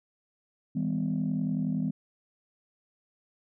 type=tone cluster; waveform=sine; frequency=161.9 / 200.9 / 252.1 Hz; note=E3 / G3 / B3; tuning=-31 / +43 / +36 cents; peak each=-30 dBFS; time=0.75-1.91 s; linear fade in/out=10 ms; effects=tanh soft clip ceiling -20 dBFS